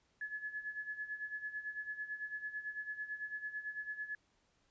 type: tone with tremolo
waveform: sine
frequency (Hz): 1708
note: G#6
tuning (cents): +48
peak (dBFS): -37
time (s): 0.21-4.15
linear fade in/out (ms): 2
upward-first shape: sine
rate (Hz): 9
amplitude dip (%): 75
effects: pink hiss -75 dBFS RMS until 4.7 s + resampled to 16000 Hz